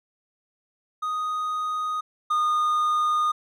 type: tone pair in turn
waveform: triangle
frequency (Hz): 1244.5 / 1225.2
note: D#6 / D#6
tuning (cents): 0 / -27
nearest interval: unison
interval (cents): 27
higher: first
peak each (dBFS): -23 / -18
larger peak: second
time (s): 1.02-2.01 / 2.3-3.32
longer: second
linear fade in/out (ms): 10
effects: none